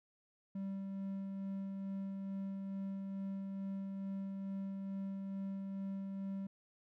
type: tone with tremolo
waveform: triangle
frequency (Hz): 194.8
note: G3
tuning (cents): -11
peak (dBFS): -36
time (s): 0.55-6.47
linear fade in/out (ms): 5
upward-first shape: sine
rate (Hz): 2.3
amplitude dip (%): 25
effects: none